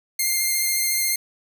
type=tone with vibrato; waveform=5% pulse; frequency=2110 Hz; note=C7; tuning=14 cents sharp; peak=-10 dBFS; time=0.19-1.16 s; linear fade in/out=5 ms; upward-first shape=triangle; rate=14 Hz; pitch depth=20 cents each way; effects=none